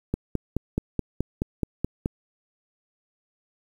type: click train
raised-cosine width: 3 ms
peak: -11 dBFS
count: 10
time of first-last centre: 0.14-2.059 s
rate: 4.69 Hz
effects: 8-bit